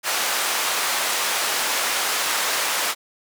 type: band-pass noise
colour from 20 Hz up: pink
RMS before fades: -23 dBFS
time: 0.03-2.95 s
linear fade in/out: 50 ms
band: 800 to 14000 Hz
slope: 12 dB/octave
effects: none